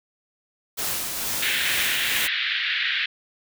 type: noise with tremolo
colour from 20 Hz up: white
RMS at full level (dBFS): -26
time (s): 0.77-2.28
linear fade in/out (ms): 20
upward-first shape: triangle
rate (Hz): 2.2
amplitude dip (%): 40
type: band-pass noise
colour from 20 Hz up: pink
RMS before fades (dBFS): -25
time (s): 1.42-3.06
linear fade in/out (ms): 5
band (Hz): 1600 to 3900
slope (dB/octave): 48
effects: none

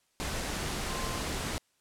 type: tone in noise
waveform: sine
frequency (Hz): 1046.5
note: C6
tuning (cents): 0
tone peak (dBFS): -40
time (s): 0.9-1.19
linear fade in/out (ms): 0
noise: pink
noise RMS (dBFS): -34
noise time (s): 0.2-1.58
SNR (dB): -9
effects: white hiss -72 dBFS RMS until 1.8 s + low-pass 10000 Hz 12 dB/octave

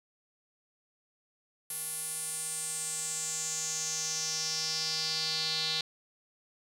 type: tone with band-pass filter sweep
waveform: square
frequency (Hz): 158.5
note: D#3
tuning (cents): +32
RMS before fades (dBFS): -34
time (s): 1.7-5.81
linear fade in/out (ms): 2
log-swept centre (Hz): 11000 to 4000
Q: 4.9
effects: none

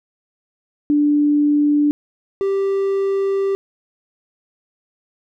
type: tone pair in turn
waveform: sine / triangle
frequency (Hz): 293.7 / 392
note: D4 / G4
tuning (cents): 0 / 0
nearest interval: perfect fourth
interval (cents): 500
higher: second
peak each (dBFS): -12 / -14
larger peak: first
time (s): 0.9-1.91 / 2.41-3.55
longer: second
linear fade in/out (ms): 0
effects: none

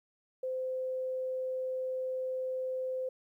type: tone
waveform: sine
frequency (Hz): 516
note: C5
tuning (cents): -24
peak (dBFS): -32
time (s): 0.43-3.09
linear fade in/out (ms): 5
effects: 12-bit

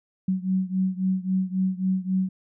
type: beating tone pair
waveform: sine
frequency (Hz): 186.3 / 190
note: F#3 / F#3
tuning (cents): +12 / +46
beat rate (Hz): 3.7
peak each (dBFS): -24 / -26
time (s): 0.28-2.29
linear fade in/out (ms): 5
effects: none

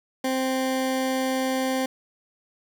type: tone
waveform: 20% pulse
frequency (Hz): 261.6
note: C4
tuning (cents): 0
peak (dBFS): -18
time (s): 0.24-1.86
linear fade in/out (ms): 5
effects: 9-bit

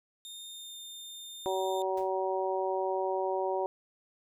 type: tone with pitch glide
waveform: sawtooth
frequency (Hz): 3649 to 3622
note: A#7 to A7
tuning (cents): -38 to +49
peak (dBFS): -40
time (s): 0.25-1.82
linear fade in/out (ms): 0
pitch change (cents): -13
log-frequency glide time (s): 0.48-0.76
type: harmonic tone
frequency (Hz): 189.2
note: F#3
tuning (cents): +39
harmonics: 2 / 3 / 4 / 5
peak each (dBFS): -32 / -34 / -35 / -36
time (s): 1.46-3.66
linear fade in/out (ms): 0
type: noise with exponential decay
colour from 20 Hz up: pink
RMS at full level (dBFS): -47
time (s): 1.97-2.13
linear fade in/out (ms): 5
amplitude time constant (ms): 34
effects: none

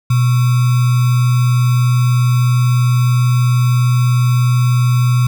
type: tone with sample-and-hold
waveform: sine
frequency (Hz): 123.47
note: B2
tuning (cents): 0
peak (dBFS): -9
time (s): 0.1-5.27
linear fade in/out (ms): 5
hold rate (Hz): 1225
effects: none

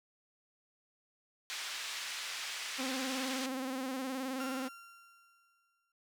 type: band-pass noise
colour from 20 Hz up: pink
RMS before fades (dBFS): -41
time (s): 1.5-3.46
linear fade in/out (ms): 0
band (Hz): 1800 to 6300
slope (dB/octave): 12
type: tone with vibrato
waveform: sawtooth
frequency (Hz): 261.9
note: C4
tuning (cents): +2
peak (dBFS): -32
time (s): 2.78-4.69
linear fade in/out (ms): 20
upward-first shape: square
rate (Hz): 19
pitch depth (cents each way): 45
type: tone with exponential decay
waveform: 35% pulse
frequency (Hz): 1379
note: F6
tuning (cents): -22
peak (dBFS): -39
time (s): 4.4-5.92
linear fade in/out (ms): 2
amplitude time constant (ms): 330
effects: none

